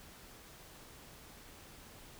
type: silence
effects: pink hiss -55 dBFS RMS until 2.19 s